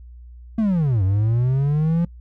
triangle linear two-way sweep, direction down then up, 229.5 to 92 to 173.2 Hz, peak -14 dBFS, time 0.58-2.05 s, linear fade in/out 5 ms, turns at 1.03 s, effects noise-tail reverb RT60 0.1 s tail -24 dB re dry + added 60 Hz sine -38 dBFS peak until 2.2 s

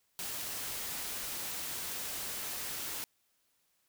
white noise, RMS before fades -39 dBFS, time 0.19-3.04 s, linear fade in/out 0 ms, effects white hiss -75 dBFS RMS until 3.88 s

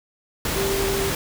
sine tone in noise, 392 Hz, G4, in tune, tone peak -23 dBFS, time 0.56-1.1 s, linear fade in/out 2 ms, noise pink, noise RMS -25 dBFS, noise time 0.45-1.15 s, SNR -1 dB, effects none

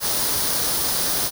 white noise with comb filter, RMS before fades -22 dBFS, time 0-1.31 s, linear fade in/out 50 ms, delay 0.2 ms, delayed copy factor +0.5, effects none

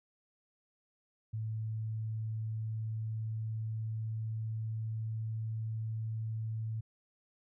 sine tone with pitch glide, 110 to 110.89 Hz, A2 to A2, 0 to +14 cents, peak -34 dBFS, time 1.33-6.81 s, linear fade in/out 10 ms, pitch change +14 cents, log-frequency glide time 1.64-5.6 s, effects none

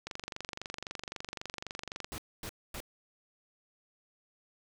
click train, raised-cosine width 0.2 ms, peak -21 dBFS, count 48, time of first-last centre 0.07-2.045 s, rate 23.8 Hz
pink noise bursts, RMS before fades -41 dBFS, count 3, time 2.12-2.803 s, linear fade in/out 0 ms, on 61 ms, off 250 ms
effects none

